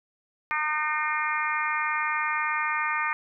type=harmonic tone with a mistuned harmonic; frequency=304.8 Hz; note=D#4; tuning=36 cents flat; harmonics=3 / 4 / 5 / 6 / 7 / 8; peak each=-32 / -29 / -34 / -31 / -32 / -34 dBFS; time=0.51-3.13 s; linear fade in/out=0 ms; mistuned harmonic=8; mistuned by=-24 cents; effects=none